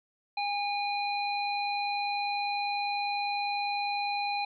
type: harmonic tone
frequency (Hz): 815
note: G#5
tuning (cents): -33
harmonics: 1 / 3 / 5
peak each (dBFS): -30 / -35 / -37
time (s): 0.37-4.45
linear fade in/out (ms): 5
effects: none